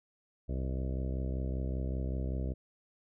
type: harmonic tone with a mistuned harmonic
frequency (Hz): 65.2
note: C2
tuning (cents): -5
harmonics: 1 / 2 / 3 / 4 / 5 / 6 / 7 / 8 / 9 / 10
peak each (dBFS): -33 / -39 / -43 / -45 / -47 / -49 / -50 / -51 / -52 / -53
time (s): 0.48-2.54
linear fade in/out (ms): 20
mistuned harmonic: 10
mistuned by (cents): -38
effects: none